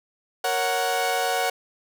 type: chord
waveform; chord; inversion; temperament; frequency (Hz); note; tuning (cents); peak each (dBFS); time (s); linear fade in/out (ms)
sawtooth; F# major; first; equal; 466.2 / 554.4 / 740; A#4 / C#5 / F#5; 0 / 0 / 0; -25 / -25 / -20; 0.44-1.5; 5
effects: none